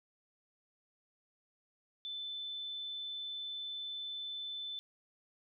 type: tone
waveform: sine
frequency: 3520 Hz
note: A7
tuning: in tune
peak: -39 dBFS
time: 2.05-4.79 s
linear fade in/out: 0 ms
effects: none